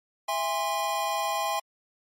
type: chord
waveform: square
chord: E augmented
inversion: none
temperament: equal with one note detuned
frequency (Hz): 659.3 / 815.9 / 1046.5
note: E5 / G#5 / B#5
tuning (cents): 0 / -31 / 0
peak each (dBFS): -33 / -30 / -31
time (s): 0.28-1.6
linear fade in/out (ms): 10
effects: MP3 64 kbps